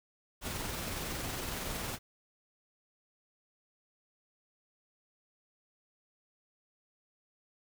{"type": "noise with amplitude modulation", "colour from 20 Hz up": "pink", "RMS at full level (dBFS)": -37, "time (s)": [0.41, 1.99], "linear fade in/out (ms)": 50, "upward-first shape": "sine", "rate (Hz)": 21.7, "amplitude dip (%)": 25, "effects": []}